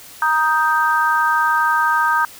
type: chord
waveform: sine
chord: Eb major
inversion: second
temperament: equal with one note detuned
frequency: 937.7 / 1244.5 / 1568 Hz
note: Bb5 / Eb6 / G6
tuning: +10 / 0 / 0 cents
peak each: -18 dBFS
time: 0.22-2.25 s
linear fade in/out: 2 ms
effects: white hiss -40 dBFS RMS until 2.39 s